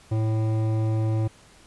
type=tone with hard clipping; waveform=sine; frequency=110 Hz; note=A2; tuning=in tune; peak=-23 dBFS; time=0.11-1.28 s; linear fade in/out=10 ms; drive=13 dB; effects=pink hiss -53 dBFS RMS until 1.66 s + resampled to 24000 Hz